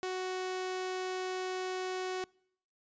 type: tone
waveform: sawtooth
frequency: 370.8 Hz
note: F#4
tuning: 4 cents sharp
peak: -30 dBFS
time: 0.03-2.24 s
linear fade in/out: 0 ms
effects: noise-tail reverb RT60 0.7 s tail -26 dB re dry + resampled to 16000 Hz